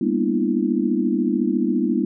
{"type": "tone cluster", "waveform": "sine", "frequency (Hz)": [200.7, 234.7, 248.9, 300.8, 336.2], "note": ["G3", "A#3", "B3", "D4", "E4"], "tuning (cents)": [41, 12, 14, 42, 34], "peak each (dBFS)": -24, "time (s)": [0.01, 2.05], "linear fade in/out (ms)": 5, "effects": []}